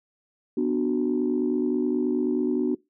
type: chord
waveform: sine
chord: B minor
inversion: none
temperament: just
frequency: 246.9 / 296.3 / 370.4 Hz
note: B3 / D4 / F#4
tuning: 0 / +15 / +2 cents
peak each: -25 dBFS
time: 0.57-2.75 s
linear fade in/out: 5 ms
effects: noise-tail reverb RT60 0.2 s tail -22 dB re dry + tanh soft clip ceiling -14 dBFS